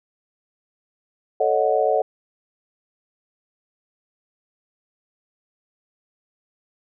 sine chord, D# half-diminished seventh, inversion second, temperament equal with one note detuned, 440 / 554.4 / 622.3 / 737 Hz, A4 / C#5 / D#5 / F#5, 0 / 0 / 0 / -7 cents, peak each -22 dBFS, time 1.4-2.02 s, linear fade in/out 5 ms, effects none

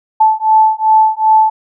sine beating tone pair, 872 / 874.6 Hz, A5 / A5, -16 / -11 cents, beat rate 2.6 Hz, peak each -10 dBFS, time 0.2-1.5 s, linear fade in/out 10 ms, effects none

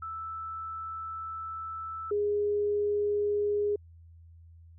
sine tone pair in turn, 1318.5 / 412.7 Hz, E6 / G#4, 0 / -11 cents, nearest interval octave + minor sixth, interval 2011 cents, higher first, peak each -35 / -25 dBFS, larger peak second, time 0.02-2.11 / 2.11-3.76 s, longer first, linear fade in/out 5 ms, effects added 83 Hz sine -50 dBFS peak until 4.78 s

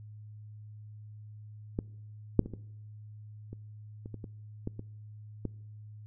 clicks, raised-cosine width 3 ms, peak -17 / -8 / -26 / -26 / -30 / -30 / -28 / -27 / -21 / -27 / -20 dBFS, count 11, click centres 1.789 / 2.393 / 2.46 / 2.537 / 3.53 / 4.059 / 4.143 / 4.242 / 4.674 / 4.794 / 5.453 s, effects noise-tail reverb RT60 0.9 s tail -24 dB re dry + added 106 Hz sine -45 dBFS peak until 6.06 s

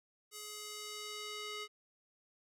square tone with band-pass filter sweep, 420.5 Hz, G#4, 22 cents sharp, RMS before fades -45 dBFS, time 0.31-1.68 s, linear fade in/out 50 ms, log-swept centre 8600 to 3100 Hz, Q 0.86, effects none

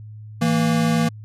square tone pair together, 163.1 / 231 Hz, E3 / A#3, -18 / -16 cents, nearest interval tritone, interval 602 cents, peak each -20 dBFS, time 0.41-1.09 s, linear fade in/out 10 ms, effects added 107 Hz sine -35 dBFS peak until 1.24 s + low-pass 11000 Hz 12 dB/octave

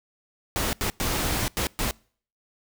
pink noise bursts at uneven times, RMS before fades -26 dBFS, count 5, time 0.56-0.73 / 0.81-0.9 / 1-1.48 / 1.57-1.67 / 1.79-1.91 s, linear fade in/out 0 ms, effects noise-tail reverb RT60 0.5 s tail -26 dB re dry

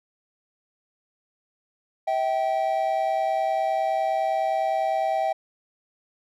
triangle tone pair together, 646 / 775.8 Hz, E5 / G5, -35 / -18 cents, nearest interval minor third, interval 317 cents, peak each -23 / -22 dBFS, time 2.07-5.33 s, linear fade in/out 10 ms, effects none

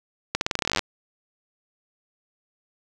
accelerating click train, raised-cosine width 0.2 ms, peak -5 dBFS, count 17, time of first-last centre 0.35-0.793 s, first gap 61 ms, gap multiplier 0.88, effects none

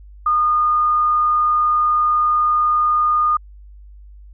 sine tone, 1222 Hz, D#6, 32 cents flat, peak -13 dBFS, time 0.26-3.37 s, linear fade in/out 5 ms, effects added 50 Hz sine -38 dBFS peak until 4.33 s

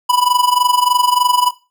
square tone with amplitude modulation, 987.8 Hz, B5, in tune, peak -9 dBFS, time 0.09-1.51 s, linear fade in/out 10 ms, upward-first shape sine, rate 23.3 Hz, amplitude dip 80%, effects noise-tail reverb RT60 0.3 s tail -17 dB re dry

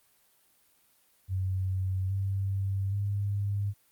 sine tone with pitch steps, 94.2 / 97.52 / 100.96 Hz, F#2 / G2 / G#2, +32 / -8 / -48 cents, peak -27 dBFS, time 1.28-3.74 s, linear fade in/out 50 ms, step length 820 ms, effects white hiss -66 dBFS RMS until 3.91 s + Opus 32 kbps

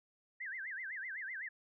sine tone with vibrato, 1800 Hz, A6, 39 cents sharp, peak -40 dBFS, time 0.4-1.49 s, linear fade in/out 10 ms, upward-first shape sine, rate 7.9 Hz, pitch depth 270 cents each way, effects none

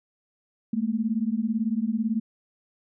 sine beating tone pair, 213.4 / 231.4 Hz, G#3 / A#3, +47 / -13 cents, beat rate 18 Hz, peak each -26 dBFS, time 0.73-2.2 s, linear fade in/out 5 ms, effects none

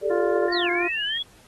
sine chord, G suspended second, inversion none, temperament equal with one note detuned, 399.5 / 440 / 587.3 Hz, G4 / A4 / D5, +33 / 0 / 0 cents, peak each -25 dBFS, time 0.01-0.51 s, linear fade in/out 50 ms
harmonic tone, 349.6 Hz, F4, 2 cents sharp, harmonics 1 / 2 / 3 / 4 / 5, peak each -25 / -31 / -35 / -37 / -39 dBFS, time 0.1-0.88 s, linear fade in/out 10 ms
sine tone with vibrato, 1771 Hz, A6, 11 cents sharp, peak -29 dBFS, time 0.48-1.18 s, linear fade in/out 5 ms, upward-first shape triangle, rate 3.1 Hz, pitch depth 150 cents each way
sine linear two-way sweep, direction down then up, 4693 to 2093 to 3406 Hz, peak -25 dBFS, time 0.52-1.23 s, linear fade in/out 10 ms, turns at 0.7 s
effects pink hiss -54 dBFS RMS until 1.47 s + AAC 32 kbps

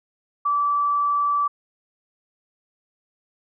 sine tone, 1158 Hz, D6, 25 cents flat, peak -18 dBFS, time 0.45-1.48 s, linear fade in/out 10 ms, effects none

